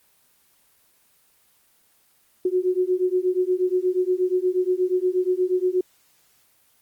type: beating tone pair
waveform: sine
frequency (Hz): 362.2 / 370.6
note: F#4 / F#4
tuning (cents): -37 / +3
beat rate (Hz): 8.4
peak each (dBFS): -22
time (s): 2.45-5.81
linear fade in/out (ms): 5
effects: white hiss -61 dBFS RMS until 6.81 s + Opus 24 kbps